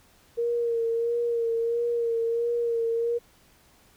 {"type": "tone with vibrato", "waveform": "sine", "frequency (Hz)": 466.2, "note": "A#4", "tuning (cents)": 0, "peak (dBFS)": -23, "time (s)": [0.37, 3.19], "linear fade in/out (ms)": 20, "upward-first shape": "sine", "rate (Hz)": 1.5, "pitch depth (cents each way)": 30, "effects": ["pink hiss -59 dBFS RMS until 3.96 s"]}